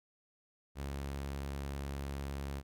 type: tone with vibrato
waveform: sawtooth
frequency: 69.5 Hz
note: C#2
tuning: 5 cents sharp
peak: -34 dBFS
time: 0.75-2.63 s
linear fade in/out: 50 ms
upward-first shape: sine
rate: 18 Hz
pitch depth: 13 cents each way
effects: none

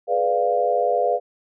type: chord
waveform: sine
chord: G# diminished seventh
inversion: none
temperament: equal with one note detuned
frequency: 421.1 / 493.9 / 587.3 / 698.5 Hz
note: G#4 / B4 / D5 / F5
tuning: +24 / 0 / 0 / 0 cents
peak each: -26 / -22 / -24 / -21 dBFS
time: 0.07-1.2 s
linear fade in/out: 50 ms
effects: none

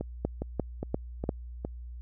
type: two click trains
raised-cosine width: 2 ms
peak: -14 / -19 dBFS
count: 4 / 5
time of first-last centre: 0.25-1.292 / 0.01-1.649 s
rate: 2.88 / 2.44 Hz
effects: added 60 Hz sine -39 dBFS peak until 2.01 s

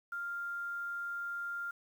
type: tone with quantisation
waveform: sine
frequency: 1396.9 Hz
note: F6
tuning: in tune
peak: -36 dBFS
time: 0.12-1.71 s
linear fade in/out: 5 ms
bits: 10
effects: none

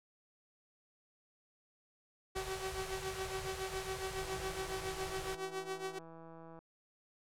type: tone with tremolo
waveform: sawtooth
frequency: 380.5 Hz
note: F#4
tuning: 48 cents sharp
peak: -32 dBFS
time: 2.35-5.99 s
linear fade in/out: 10 ms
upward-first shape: triangle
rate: 7.2 Hz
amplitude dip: 85%
type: band-stop noise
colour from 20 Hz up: pink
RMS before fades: -45 dBFS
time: 2.36-5.35 s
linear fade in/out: 5 ms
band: 180 to 440 Hz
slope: 96 dB/octave
type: click train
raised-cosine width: 1 ms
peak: -40 dBFS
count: 388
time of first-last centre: 4.23-6.59 s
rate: 164 Hz
effects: low-pass 11000 Hz 12 dB/octave

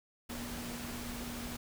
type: tone in noise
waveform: sine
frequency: 239.8 Hz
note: A#3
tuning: 49 cents sharp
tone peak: -43 dBFS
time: 0.29-1.57 s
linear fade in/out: 10 ms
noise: pink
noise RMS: -43 dBFS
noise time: 0.29-1.57 s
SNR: -3 dB
effects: none

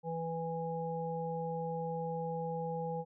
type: harmonic tone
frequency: 164.81 Hz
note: E3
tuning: in tune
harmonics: 1 / 3 / 5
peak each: -39 / -38 / -40 dBFS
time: 0.03-3.05 s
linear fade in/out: 50 ms
effects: none

